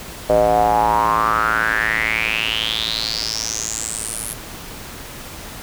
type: tone with band-pass filter sweep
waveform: square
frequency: 55.6 Hz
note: A1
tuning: 19 cents sharp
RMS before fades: -19 dBFS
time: 0.29-4.34 s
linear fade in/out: 10 ms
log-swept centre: 580 to 11000 Hz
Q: 7.3
effects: pink hiss -34 dBFS RMS until 5.62 s